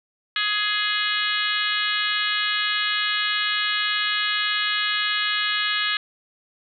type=harmonic tone; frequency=418.3 Hz; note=G#4; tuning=12 cents sharp; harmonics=3 / 4 / 5 / 6 / 7 / 8 / 9 / 10; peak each=-30 / -26 / -30 / -32 / -29 / -28 / -32 / -32 dBFS; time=0.36-5.97 s; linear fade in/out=2 ms; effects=none